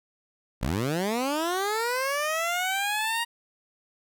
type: linear sweep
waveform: 15% pulse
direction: up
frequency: 49 to 946 Hz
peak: -19 dBFS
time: 0.61-3.25 s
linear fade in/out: 20 ms
effects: none